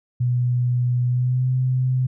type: tone with pitch glide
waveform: sine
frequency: 123.3 to 128.31 Hz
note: B2 to C3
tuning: -2 to -33 cents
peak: -17 dBFS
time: 0.2-2.07 s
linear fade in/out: 10 ms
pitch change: +69 cents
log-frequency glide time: 1.07-1.48 s
effects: none